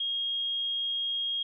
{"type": "tone", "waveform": "sine", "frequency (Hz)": 3258, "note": "G#7", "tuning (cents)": -34, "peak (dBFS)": -28, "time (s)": [0, 1.43], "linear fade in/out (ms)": 5, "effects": []}